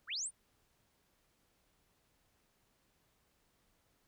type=linear sweep; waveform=sine; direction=up; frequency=1014 to 9670 Hz; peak=-36 dBFS; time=0.07-0.31 s; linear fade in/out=50 ms; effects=pink hiss -75 dBFS RMS until 4.07 s